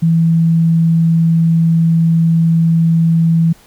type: tone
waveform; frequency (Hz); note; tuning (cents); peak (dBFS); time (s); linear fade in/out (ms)
sine; 164.81; E3; 0; -8; 0.02-3.53; 10
effects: pink hiss -46 dBFS RMS until 3.66 s